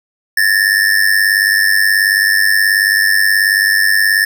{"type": "ring-modulated tone", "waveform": "square", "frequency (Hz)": 1771, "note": "A6", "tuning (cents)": 11, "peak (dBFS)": -7, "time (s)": [0.37, 4.25], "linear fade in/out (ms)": 5, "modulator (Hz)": 49.3, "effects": []}